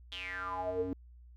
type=tone with band-pass filter sweep; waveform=square; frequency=92.5 Hz; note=F#2; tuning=in tune; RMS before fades=-37 dBFS; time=0.12-0.93 s; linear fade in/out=0 ms; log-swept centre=3400 to 310 Hz; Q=9.3; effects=added 60 Hz sine -52 dBFS peak until 1.36 s